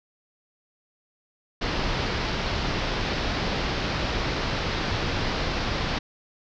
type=low-pass noise; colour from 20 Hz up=pink; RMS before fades=-27 dBFS; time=1.61-5.99 s; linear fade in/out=10 ms; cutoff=5300 Hz; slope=48 dB/octave; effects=none